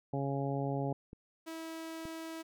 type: harmonic tone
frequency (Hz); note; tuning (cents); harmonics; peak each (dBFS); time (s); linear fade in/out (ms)
138.59; C#3; 0; 1 / 2 / 3 / 4 / 5 / 6; -35 / -38 / -40 / -41 / -42 / -43; 0.13-0.93; 5
type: clicks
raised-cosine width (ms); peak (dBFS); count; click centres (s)
3; -34 / -32; 2; 1.131 / 2.054
type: tone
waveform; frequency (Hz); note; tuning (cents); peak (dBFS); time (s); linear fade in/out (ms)
sawtooth; 324.7; E4; -26; -37; 1.46-2.43; 20
effects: none